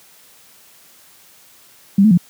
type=tone with pitch steps; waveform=sine; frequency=197.4 / 217.4 / 175.7 Hz; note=G3 / A3 / F3; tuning=+12 / -21 / +11 cents; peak=-7 dBFS; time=1.98-2.175 s; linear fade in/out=5 ms; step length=65 ms; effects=white hiss -48 dBFS RMS until 2.29 s + high-pass 80 Hz 12 dB/octave